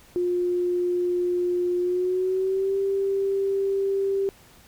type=tone with pitch glide; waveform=sine; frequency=355.4 to 392.1 Hz; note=F4 to G4; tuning=+30 to 0 cents; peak=-21 dBFS; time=0.16-4.29 s; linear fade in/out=0 ms; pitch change=+170 cents; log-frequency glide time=1.8-2.77 s; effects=pink hiss -53 dBFS RMS until 4.67 s